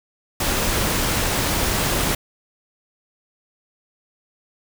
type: noise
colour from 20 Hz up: pink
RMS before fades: -21 dBFS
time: 0.4-2.15 s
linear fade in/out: 5 ms
effects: none